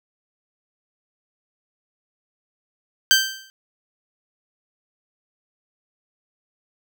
15% pulse tone with exponential decay, 1560 Hz, G6, 9 cents flat, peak -3 dBFS, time 3.11-3.5 s, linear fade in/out 0 ms, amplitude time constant 84 ms, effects none

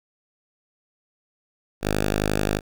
5% pulse tone, 51.4 Hz, G#1, 17 cents flat, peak -10 dBFS, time 1.81-2.61 s, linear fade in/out 50 ms, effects none

